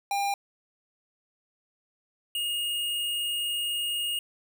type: tone pair in turn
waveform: square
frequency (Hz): 801 / 2854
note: G5 / F7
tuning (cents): +37 / +37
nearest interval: octave + minor seventh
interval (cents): 2200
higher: second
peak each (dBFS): -26 / -28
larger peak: first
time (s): 0.11-0.34 / 2.35-4.19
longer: second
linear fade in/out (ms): 2
effects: none